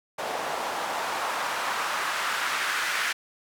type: noise with band-pass filter sweep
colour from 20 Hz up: white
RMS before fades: -29 dBFS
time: 0.18-3.13 s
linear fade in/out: 10 ms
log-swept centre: 670 to 1700 Hz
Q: 1.7
effects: none